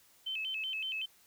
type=tone with vibrato; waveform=sine; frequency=2828 Hz; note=F7; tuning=21 cents sharp; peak=-34 dBFS; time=0.26-1.06 s; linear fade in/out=10 ms; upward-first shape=square; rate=5.3 Hz; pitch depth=150 cents each way; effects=white hiss -64 dBFS RMS until 1.26 s